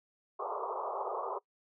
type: band-pass noise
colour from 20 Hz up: white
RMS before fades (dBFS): -37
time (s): 0.39-1.39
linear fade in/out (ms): 10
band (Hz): 380 to 1200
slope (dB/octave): 96
effects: noise-tail reverb RT60 0.1 s tail -22 dB re dry